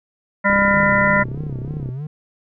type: harmonic tone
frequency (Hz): 200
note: G3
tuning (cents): +35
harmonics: 1 / 3 / 5 / 7 / 9 / 10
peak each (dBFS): -20 / -20 / -20 / -20 / -20 / -20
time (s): 0.44-1.24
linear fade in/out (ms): 20
type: click train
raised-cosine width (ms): 3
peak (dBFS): -17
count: 47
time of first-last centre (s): 0.5-1.89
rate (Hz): 33.1
type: tone with vibrato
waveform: triangle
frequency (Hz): 138.59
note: C#3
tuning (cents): 0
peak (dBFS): -23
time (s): 0.73-2.07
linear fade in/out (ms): 5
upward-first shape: sine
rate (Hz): 3.2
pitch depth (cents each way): 170
effects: none